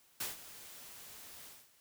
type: noise with ADSR envelope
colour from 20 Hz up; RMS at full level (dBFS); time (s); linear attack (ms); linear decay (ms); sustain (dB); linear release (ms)
white; -37; 0.2-1.7; 8; 150; -15; 240
effects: white hiss -67 dBFS RMS until 1.8 s